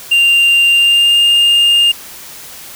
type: tone with pitch glide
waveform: triangle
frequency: 2787 to 2816 Hz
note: F7 to F7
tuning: -4 to +14 cents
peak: -5 dBFS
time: 0.11-1.92 s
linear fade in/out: 10 ms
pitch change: +18 cents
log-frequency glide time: 0.71-1.2 s
effects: white hiss -32 dBFS RMS until 2.75 s